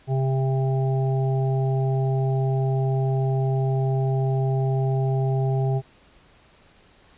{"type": "harmonic tone", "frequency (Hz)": 133, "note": "C3", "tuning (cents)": 29, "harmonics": [1, 3, 5, 6], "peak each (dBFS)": [-20, -29, -34, -34], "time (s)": [0.07, 5.82], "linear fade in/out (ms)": 50, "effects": ["pink hiss -55 dBFS RMS until 7.17 s", "resampled to 8000 Hz"]}